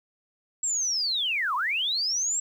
sine linear two-way sweep, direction down then up, 7700 to 948 to 7700 Hz, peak -24 dBFS, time 0.63-2.4 s, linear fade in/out 5 ms, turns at 1.55 s, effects 9-bit

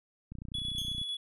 click train, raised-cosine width 5 ms, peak -30 dBFS, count 22, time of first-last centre 0.32-1.015 s, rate 30.2 Hz
triangle tone with tremolo, 3394 Hz, G#7, 37 cents sharp, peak -31 dBFS, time 0.54-1.17 s, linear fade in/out 5 ms, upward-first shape square, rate 9.1 Hz, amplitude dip 30%
sawtooth tone with exponential decay, 3201 Hz, G7, 36 cents sharp, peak -33 dBFS, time 0.78-1.09 s, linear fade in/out 2 ms, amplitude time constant 67 ms
effects resampled to 32000 Hz

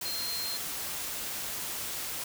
sine tone in noise, 4186 Hz, C8, in tune, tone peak -34 dBFS, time 0.05-0.57 s, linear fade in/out 5 ms, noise white, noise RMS -36 dBFS, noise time 0.01-2.24 s, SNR -1 dB, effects none

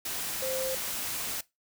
sine tone in noise, 523.3 Hz, C5, in tune, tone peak -31 dBFS, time 0.42-0.75 s, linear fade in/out 5 ms, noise white, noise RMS -34 dBFS, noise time 0.05-1.41 s, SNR 0 dB, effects noise-tail reverb RT60 0.2 s tail -20 dB re dry

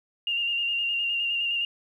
sine tone with vibrato, 2800 Hz, F7, 4 cents sharp, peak -24 dBFS, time 0.27-1.65 s, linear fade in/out 2 ms, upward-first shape square, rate 9.7 Hz, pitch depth 22 cents each way, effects 10-bit

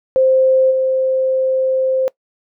sine tone with level steps, 523.3 Hz, C5, in tune, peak -9 / -13 dBFS, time 0.16-2.08 s, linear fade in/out 0 ms, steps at 0.7 s, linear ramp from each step 20 ms, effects noise-tail reverb RT60 0.1 s tail -22 dB re dry

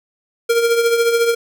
square tone with tremolo, 466.2 Hz, A#4, in tune, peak -11 dBFS, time 0.49-1.35 s, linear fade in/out 10 ms, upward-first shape triangle, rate 14 Hz, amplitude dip 60%, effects none

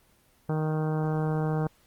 harmonic tone, 155.56 Hz, D#3, in tune, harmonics 1 / 2 / 3 / 4 / 5 / 6 / 7 / 8 / 9 / 10, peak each -26 / -35 / -33 / -40 / -37 / -44 / -44 / -46 / -47 / -48 dBFS, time 0.49-1.67 s, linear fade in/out 2 ms, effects pink hiss -63 dBFS RMS until 1.86 s + Opus 24 kbps

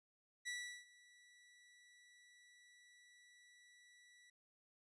sawtooth tone with ADSR envelope, 1954 Hz, B6, 19 cents flat, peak -38 dBFS, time 0.45-4.3 s, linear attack 27 ms, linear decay 370 ms, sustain -23 dB, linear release 4 ms, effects resampled to 22050 Hz

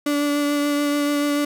35% pulse tone with vibrato, 290 Hz, D4, 22 cents flat, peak -17 dBFS, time 0.06-1.45 s, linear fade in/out 5 ms, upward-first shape triangle, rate 6.9 Hz, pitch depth 15 cents each way, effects none

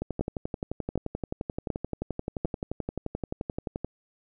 two click trains, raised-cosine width 2 ms, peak -17 / -14 dBFS, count 45 / 4, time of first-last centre 0.02-3.846 / 0.21-2.449 s, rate 11.5 / 1.34 Hz, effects none

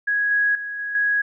sine tone with level steps, 1661.2 Hz, G#6, in tune, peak -18 / -16 / -27 / -25 / -17 dBFS, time 0.07-1.22 s, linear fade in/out 10 ms, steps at 0.31 / 0.55 / 0.79 / 0.95 s, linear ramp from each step 2 ms, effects none

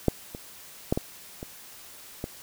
clicks, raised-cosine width 2 ms, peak -6 / -23 / -9 / -13 / -22 / -17 dBFS, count 6, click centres 0.083 / 0.349 / 0.925 / 0.975 / 1.429 / 2.241 s, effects white hiss -47 dBFS RMS until 2.42 s

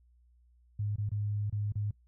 sine tone with dropouts, 103.83 Hz, G#2, in tune, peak -30 dBFS, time 0.79-1.91 s, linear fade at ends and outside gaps 5 ms, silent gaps 0.96-0.982 / 1.092-1.116 / 1.499-1.525 / 1.722-1.755 s, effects noise-tail reverb RT60 0.1 s tail -20 dB re dry + added 60 Hz sine -61 dBFS peak until 2.07 s

